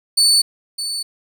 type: tone with echo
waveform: 30% pulse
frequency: 4488 Hz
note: C#8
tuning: 21 cents sharp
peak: -8 dBFS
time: 0.17-0.42 s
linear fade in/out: 10 ms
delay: 610 ms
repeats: 1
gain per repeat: -11 dB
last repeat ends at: 1.03 s
effects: none